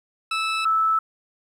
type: tone pair in turn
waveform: 20% pulse / sine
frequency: 1311 / 1311 Hz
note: E6 / E6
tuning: -10 / -10 cents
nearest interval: unison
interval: 0 cents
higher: neither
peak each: -17 dBFS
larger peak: neither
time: 0.31-0.65 / 0.65-0.99 s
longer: neither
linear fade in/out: 5 ms
effects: low-pass 7000 Hz 12 dB/octave + 9-bit